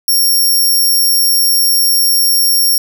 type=tone; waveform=5% pulse; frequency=5530 Hz; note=F8; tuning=18 cents flat; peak=-3 dBFS; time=0.08-2.78 s; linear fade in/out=2 ms; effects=none